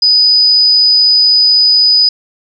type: tone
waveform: sine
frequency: 4978 Hz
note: D#8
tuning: in tune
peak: -5 dBFS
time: 0.02-2.09 s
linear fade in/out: 5 ms
effects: none